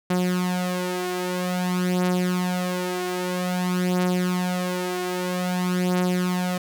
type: beating tone pair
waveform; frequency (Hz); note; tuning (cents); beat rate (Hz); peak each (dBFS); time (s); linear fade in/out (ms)
sawtooth; 180.5 / 181.01; F#3 / F#3; -43 / -38; 0.51; -23 / -20; 0.1-6.58; 5
effects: none